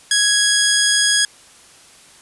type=tone; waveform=10% pulse; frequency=1661.2 Hz; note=G#6; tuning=in tune; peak=-4 dBFS; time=0.11-1.25 s; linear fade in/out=2 ms; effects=white hiss -46 dBFS RMS until 2.21 s + resampled to 24000 Hz